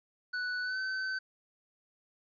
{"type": "tone with pitch glide", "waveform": "square", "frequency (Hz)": [1484, 1529.3], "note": ["F#6", "G6"], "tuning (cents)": [5, -43], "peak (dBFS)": -33, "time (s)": [0.33, 1.19], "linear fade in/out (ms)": 10, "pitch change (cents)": 52, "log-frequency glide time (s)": [0.62, 0.79], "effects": ["resampled to 11025 Hz", "12-bit"]}